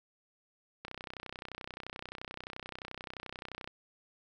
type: click train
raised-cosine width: 0.3 ms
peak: -25 dBFS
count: 90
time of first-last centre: 0.85-3.675 s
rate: 31.5 Hz
effects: none